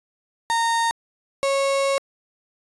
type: tone pair in turn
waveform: 35% pulse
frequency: 922 / 549.4 Hz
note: A#5 / C#5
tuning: -19 / -16 cents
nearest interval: major sixth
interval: 897 cents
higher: first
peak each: -17 dBFS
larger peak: neither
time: 0.5-0.91 / 1.43-1.98 s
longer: second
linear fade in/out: 0 ms
effects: resampled to 24000 Hz